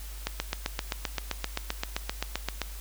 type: click train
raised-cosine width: 0.2 ms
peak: -11 dBFS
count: 19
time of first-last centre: 0.27-2.617 s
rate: 7.67 Hz
effects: added 50 Hz sine -38 dBFS peak until 2.8 s + white hiss -47 dBFS RMS until 2.8 s